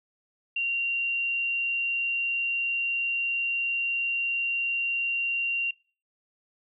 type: tone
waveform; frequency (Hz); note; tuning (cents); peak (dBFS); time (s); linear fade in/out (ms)
sine; 2763; F7; -19; -25; 0.56-5.71; 5
effects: noise-tail reverb RT60 0.4 s tail -23 dB re dry